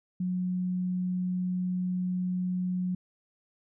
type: tone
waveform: sine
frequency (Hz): 181.9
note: F#3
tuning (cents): -29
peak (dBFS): -27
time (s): 0.2-2.95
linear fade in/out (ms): 5
effects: none